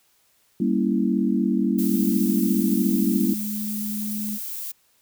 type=chord; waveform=sine; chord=G diminished seventh; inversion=none; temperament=equal; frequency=196 / 233.1 / 277.2 / 329.6 Hz; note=G3 / Bb3 / Db4 / Fb4; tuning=0 / 0 / 0 / 0 cents; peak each=-23 / -23 / -26 / -26 dBFS; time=0.6-3.34 s; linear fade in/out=5 ms
type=noise; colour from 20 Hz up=violet; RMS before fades=-32 dBFS; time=1.78-4.72 s; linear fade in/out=10 ms
type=tone; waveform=sine; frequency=210 Hz; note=G#3; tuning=19 cents sharp; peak=-27 dBFS; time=1.88-4.39 s; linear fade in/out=50 ms
effects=white hiss -63 dBFS RMS until 5.01 s